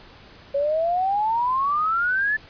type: exponential sweep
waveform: sine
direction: up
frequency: 551 to 1760 Hz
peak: -19 dBFS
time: 0.54-2.37 s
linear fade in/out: 10 ms
effects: pink hiss -47 dBFS RMS until 2.49 s + resampled to 11025 Hz